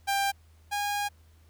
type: tone pair in turn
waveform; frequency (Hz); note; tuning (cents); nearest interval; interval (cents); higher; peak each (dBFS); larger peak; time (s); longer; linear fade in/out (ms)
sawtooth; 793 / 818.1; G5 / G#5; +20 / -26; minor second; 54; second; -21 / -24; first; 0.07-0.32 / 0.71-1.09; second; 20
effects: added 80 Hz sine -55 dBFS peak until 1.49 s + pink hiss -66 dBFS RMS until 1.49 s